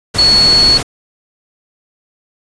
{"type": "tone in noise", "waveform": "sine", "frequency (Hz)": 4387, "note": "C#8", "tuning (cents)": -19, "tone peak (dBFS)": -6, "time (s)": [0.18, 0.78], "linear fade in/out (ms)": 10, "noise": "pink", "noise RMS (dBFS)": -18, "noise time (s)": [0.14, 0.83], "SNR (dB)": 9, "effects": ["resampled to 22050 Hz"]}